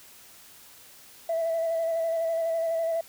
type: tone with vibrato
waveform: sine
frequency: 659.3 Hz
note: E5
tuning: in tune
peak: -23 dBFS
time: 1.29-3.01 s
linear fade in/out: 5 ms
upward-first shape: square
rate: 12 Hz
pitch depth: 20 cents each way
effects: tanh soft clip ceiling -21 dBFS + white hiss -51 dBFS RMS until 3.08 s